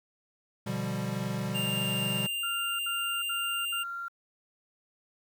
square chord, G dominant seventh, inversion first, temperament equal, 123.47 / 146.83 / 174.61 / 196 Hz, B2 / D3 / F3 / G3, 0 / 0 / 0 / 0 cents, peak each -36 / -39 / -39 / -35 dBFS, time 0.66-2.27 s, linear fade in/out 10 ms
square tone, 2794 Hz, F7, in tune, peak -31 dBFS, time 1.54-3.84 s, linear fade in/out 20 ms
sine tone bursts, 1383 Hz, F6, 17 cents flat, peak -34 dBFS, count 4, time 2.43-4.083 s, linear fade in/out 5 ms, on 360 ms, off 71 ms
effects 10-bit

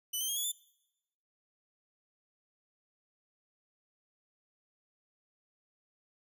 10% pulse tone with pitch steps, 2989 / 3116 / 3248 / 3386 / 3530 Hz, F#7 / G7 / G#7 / G#7 / A7, +17 / -11 / -39 / +33 / +5 cents, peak -25 dBFS, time 0.13-0.52 s, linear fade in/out 10 ms, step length 78 ms, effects noise-tail reverb RT60 0.9 s tail -23 dB re dry

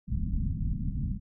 pink low-pass noise, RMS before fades -30 dBFS, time 0.07-1.2 s, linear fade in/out 50 ms, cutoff 230 Hz, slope 48 dB/octave, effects none

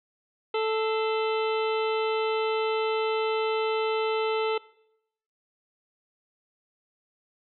harmonic tone with a mistuned harmonic, 440 Hz, A4, in tune, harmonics 1 / 2 / 3 / 5 / 6 / 7 / 8 / 9, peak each -25 / -32 / -34 / -39 / -38 / -40 / -44 / -44 dBFS, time 0.54-4.58 s, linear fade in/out 5 ms, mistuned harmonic 5, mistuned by -110 cents, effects noise-tail reverb RT60 0.8 s tail -22 dB re dry

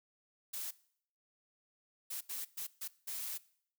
blue noise bursts at uneven times, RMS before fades -41 dBFS, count 6, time 0.53-0.71 / 2.1-2.21 / 2.29-2.45 / 2.57-2.67 / 2.81-2.88 / 3.07-3.38 s, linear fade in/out 10 ms, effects noise-tail reverb RT60 0.6 s tail -20 dB re dry

